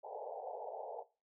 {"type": "band-pass noise", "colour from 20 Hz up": "pink", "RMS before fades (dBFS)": -45, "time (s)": [0.03, 1.04], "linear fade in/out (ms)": 20, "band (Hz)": [440, 880], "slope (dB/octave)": 96, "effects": ["noise-tail reverb RT60 0.3 s tail -18 dB re dry"]}